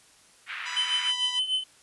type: band-pass noise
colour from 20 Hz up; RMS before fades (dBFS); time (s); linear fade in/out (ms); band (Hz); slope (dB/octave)
pink; -36; 0.46-1.13; 50; 1500 to 2700; 24
type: tone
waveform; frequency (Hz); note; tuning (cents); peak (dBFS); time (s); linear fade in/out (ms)
10% pulse; 987.8; B5; 0; -26; 0.65-1.4; 20
type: tone with tremolo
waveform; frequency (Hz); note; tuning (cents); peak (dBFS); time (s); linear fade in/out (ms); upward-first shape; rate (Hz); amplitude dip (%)
triangle; 3046; F#7; +50; -20; 0.76-1.64; 10; triangle; 6.7; 80
effects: white hiss -57 dBFS RMS until 1.82 s + resampled to 24000 Hz